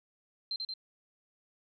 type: tone with echo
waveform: sine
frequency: 4136 Hz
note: C8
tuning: 21 cents flat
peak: -32 dBFS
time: 0.51-0.56 s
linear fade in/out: 2 ms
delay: 89 ms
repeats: 2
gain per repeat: -2 dB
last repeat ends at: 0.738 s
effects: none